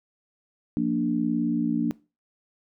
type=chord; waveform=sine; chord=Bb major; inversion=second; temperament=equal; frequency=174.61 / 233.1 / 293.7 Hz; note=F3 / Bb3 / D4; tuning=0 / 0 / 0 cents; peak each=-30 / -25 / -25 dBFS; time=0.77-1.91 s; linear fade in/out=0 ms; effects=noise-tail reverb RT60 0.3 s tail -21 dB re dry